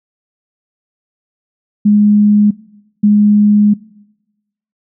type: tone bursts at uneven times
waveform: sine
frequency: 207.9 Hz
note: G#3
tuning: 2 cents sharp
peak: -5 dBFS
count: 2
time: 1.85-2.51 / 3.03-3.74 s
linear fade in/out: 10 ms
effects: noise-tail reverb RT60 1.0 s tail -21 dB re dry